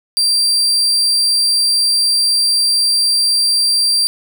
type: tone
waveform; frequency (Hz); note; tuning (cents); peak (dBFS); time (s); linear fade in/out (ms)
35% pulse; 4709; D8; +4; -10; 0.17-4.07; 0
effects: none